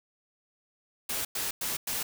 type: noise bursts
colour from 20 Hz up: white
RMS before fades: -32 dBFS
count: 4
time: 1.09-2.03 s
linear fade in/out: 5 ms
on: 160 ms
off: 100 ms
effects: none